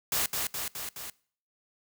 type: noise with echo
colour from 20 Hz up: white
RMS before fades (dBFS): -28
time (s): 0.12-0.26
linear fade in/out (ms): 2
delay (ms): 210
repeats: 4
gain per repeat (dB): -3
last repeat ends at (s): 1.1
effects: noise-tail reverb RT60 0.5 s tail -23 dB re dry